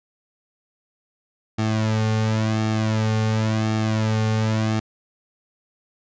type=tone with flanger; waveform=sawtooth; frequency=109.5 Hz; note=A2; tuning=8 cents flat; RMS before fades=-21 dBFS; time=1.58-4.8 s; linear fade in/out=10 ms; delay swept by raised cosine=2 to 3.1 ms; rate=0.93 Hz; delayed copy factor=-0.95; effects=resampled to 16000 Hz